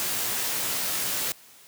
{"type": "noise with comb filter", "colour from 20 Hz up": "white", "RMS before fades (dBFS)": -28, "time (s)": [0, 1.32], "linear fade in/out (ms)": 0, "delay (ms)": 16, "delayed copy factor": 0.55, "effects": ["white hiss -52 dBFS RMS until 1.67 s", "high-pass 80 Hz 12 dB/octave"]}